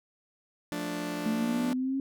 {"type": "chord", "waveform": "sawtooth", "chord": "D minor", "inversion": "first", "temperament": "just", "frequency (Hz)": [176.2, 220.2, 293.7], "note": ["F3", "A3", "D4"], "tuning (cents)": [16, 2, 0], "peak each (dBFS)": [-34, -36, -30], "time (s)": [0.72, 1.73], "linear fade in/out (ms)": 0}
{"type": "exponential sweep", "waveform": "sine", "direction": "up", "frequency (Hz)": [220, 272.9], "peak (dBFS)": -27, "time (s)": [1.26, 2], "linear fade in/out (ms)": 2}
{"effects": []}